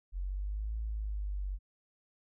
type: linear two-way sweep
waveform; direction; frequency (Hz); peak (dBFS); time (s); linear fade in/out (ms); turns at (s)
sine; up then down; 44.58 to 55 to 46.65; -33; 0.12-1.59; 50; 0.78
effects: none